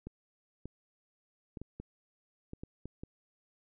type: clicks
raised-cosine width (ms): 3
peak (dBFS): -29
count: 9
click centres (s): 0.07 / 0.656 / 1.572 / 1.616 / 1.8 / 2.534 / 2.635 / 2.856 / 3.035
effects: none